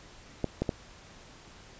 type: clicks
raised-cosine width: 2 ms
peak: -14 dBFS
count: 3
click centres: 0.443 / 0.62 / 0.692 s
effects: pink hiss -52 dBFS RMS until 1.79 s + resampled to 16000 Hz